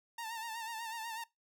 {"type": "tone with vibrato", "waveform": "sawtooth", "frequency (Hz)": 907, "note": "A#5", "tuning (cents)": -48, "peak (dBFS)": -36, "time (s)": [0.18, 1.24], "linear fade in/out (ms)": 5, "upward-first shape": "sine", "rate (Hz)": 8.1, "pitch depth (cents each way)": 59, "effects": ["noise-tail reverb RT60 0.2 s tail -22 dB re dry"]}